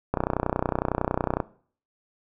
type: click train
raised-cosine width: 1 ms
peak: -9 dBFS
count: 40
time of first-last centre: 0.14-1.402 s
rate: 30.9 Hz
effects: noise-tail reverb RT60 0.5 s tail -19 dB re dry